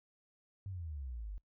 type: exponential sweep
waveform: sine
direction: down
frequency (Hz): 100.8 to 46.48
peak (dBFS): -40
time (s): 0.66-1.38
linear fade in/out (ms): 0
effects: noise-tail reverb RT60 0.1 s tail -24 dB re dry